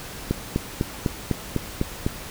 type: click train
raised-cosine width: 3 ms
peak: -8 dBFS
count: 8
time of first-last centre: 0.31-2.064 s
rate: 3.99 Hz
effects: pink hiss -37 dBFS RMS until 2.3 s